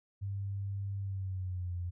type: tone with pitch glide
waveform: sine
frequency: 99 to 88.2 Hz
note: G2 to F2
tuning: +18 to +18 cents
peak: -34 dBFS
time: 0.21-1.91 s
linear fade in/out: 20 ms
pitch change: -200 cents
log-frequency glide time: 0.99-1.75 s
effects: none